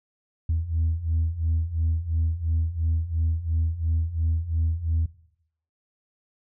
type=beating tone pair; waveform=sine; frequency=79.6 / 82.5 Hz; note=D#2 / E2; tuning=+40 / +2 cents; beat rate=2.9 Hz; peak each=-26 / -23 dBFS; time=0.49-5.06 s; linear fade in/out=5 ms; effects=noise-tail reverb RT60 0.7 s tail -18 dB re dry + tanh soft clip ceiling -17 dBFS